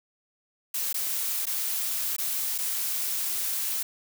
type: noise with dropouts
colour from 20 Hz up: blue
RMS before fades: -29 dBFS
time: 0.74-3.83 s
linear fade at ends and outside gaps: 5 ms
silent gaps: 0.929-0.942 / 1.456-1.467 / 2.165-2.183 / 2.58-2.585 s
effects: none